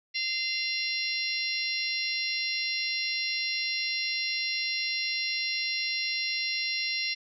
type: harmonic tone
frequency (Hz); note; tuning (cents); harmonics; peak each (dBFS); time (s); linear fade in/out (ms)
692; F5; -16; 3 / 4 / 5 / 6 / 7 / 8; -33 / -35 / -40 / -33 / -39 / -35; 0.14-7.15; 20
effects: none